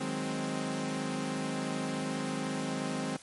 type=chord; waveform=sawtooth; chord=Ab dominant seventh; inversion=second; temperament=equal; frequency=155.56 / 185 / 207.7 / 261.6 Hz; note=Eb3 / Gb3 / Ab3 / C4; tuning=0 / 0 / 0 / 0 cents; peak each=-35 / -37 / -34 / -31 dBFS; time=0-3.17 s; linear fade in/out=10 ms; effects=white hiss -52 dBFS RMS until 3.22 s + MP3 48 kbps